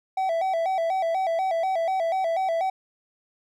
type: tone with vibrato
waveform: triangle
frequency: 710 Hz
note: F5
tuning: 28 cents sharp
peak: -20 dBFS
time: 0.17-2.7 s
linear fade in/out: 5 ms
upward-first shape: square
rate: 4.1 Hz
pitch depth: 120 cents each way
effects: none